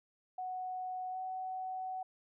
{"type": "tone with pitch glide", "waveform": "sine", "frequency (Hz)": [740, 749], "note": ["F#5", "F#5"], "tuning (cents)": [0, 21], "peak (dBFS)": -37, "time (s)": [0.38, 2.03], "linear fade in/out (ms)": 5, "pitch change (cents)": 21, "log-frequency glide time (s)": [1.11, 1.17], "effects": []}